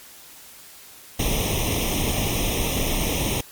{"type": "noise with comb filter", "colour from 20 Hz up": "pink", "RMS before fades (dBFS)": -23, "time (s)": [1.19, 3.41], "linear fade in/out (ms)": 5, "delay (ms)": 0.33, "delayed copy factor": 1, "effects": ["white hiss -45 dBFS RMS until 3.51 s", "MP3 96 kbps"]}